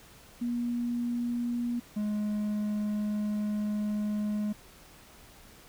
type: tone pair in turn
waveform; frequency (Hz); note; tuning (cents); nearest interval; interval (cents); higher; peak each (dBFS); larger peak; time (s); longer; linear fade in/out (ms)
sine / triangle; 239.5 / 209.7; A#3 / G#3; +47 / +17; major second; 230; first; -28 / -26; second; 0.41-1.8 / 1.96-4.53; second; 10
effects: pink hiss -54 dBFS RMS until 5.68 s